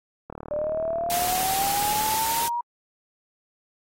click train, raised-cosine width 1 ms, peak -22 dBFS, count 71, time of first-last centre 0.3-2.142 s, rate 38 Hz
sine linear sweep, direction up, 588 to 962 Hz, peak -24 dBFS, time 0.51-2.61 s, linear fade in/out 5 ms
white noise, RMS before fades -28 dBFS, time 1.1-2.48 s, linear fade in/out 0 ms
effects AAC 48 kbps

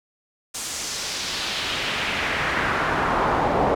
brown noise with band-pass filter sweep, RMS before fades -24 dBFS, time 0.54-3.75 s, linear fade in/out 10 ms, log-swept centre 8200 to 690 Hz, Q 1.5, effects none

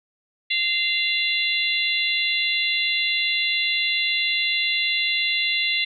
harmonic tone with a mistuned harmonic, 693 Hz, F5, 14 cents flat, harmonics 3 / 4 / 5 / 6, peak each -24 / -25 / -26 / -27 dBFS, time 0.5-5.85 s, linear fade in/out 10 ms, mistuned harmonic 6, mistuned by -60 cents, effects none

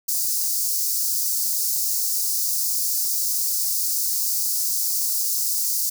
white high-pass noise, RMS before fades -23 dBFS, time 0.08-5.9 s, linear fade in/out 10 ms, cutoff 4700 Hz, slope 48 dB/octave, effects none

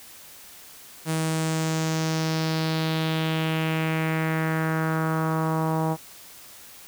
sawtooth tone with low-pass filter sweep, 159.7 Hz, D#3, 45 cents sharp, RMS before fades -25 dBFS, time 1.05-5.97 s, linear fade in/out 50 ms, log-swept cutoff 10000 to 880 Hz, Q 2.6, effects white hiss -46 dBFS RMS until 6.87 s

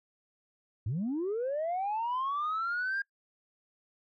sine linear sweep, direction up, 92.3 to 1624 Hz, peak -28 dBFS, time 0.86-3.02 s, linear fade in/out 5 ms, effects noise-tail reverb RT60 0.1 s tail -23 dB re dry + tanh soft clip ceiling -27 dBFS

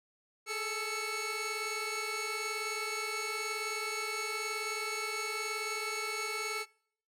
sawtooth tone cluster, 421.7 / 440.7 / 1328 / 2212 Hz, G#4 / A4 / E6 / C#7, +26 / +3 / +12 / -4 cents, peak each -38 / -40 / -36 / -33 dBFS, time 0.46-6.66 s, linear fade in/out 50 ms, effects noise-tail reverb RT60 0.6 s tail -24 dB re dry + low-pass 12000 Hz 12 dB/octave

